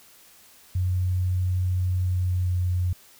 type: tone with pitch glide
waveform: sine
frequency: 91.3 to 89.94 Hz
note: F#2 to F#2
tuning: -23 to -49 cents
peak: -21 dBFS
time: 0.75-2.93 s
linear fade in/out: 5 ms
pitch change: -26 cents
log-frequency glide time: 1.97-2.71 s
effects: white hiss -53 dBFS RMS until 3.19 s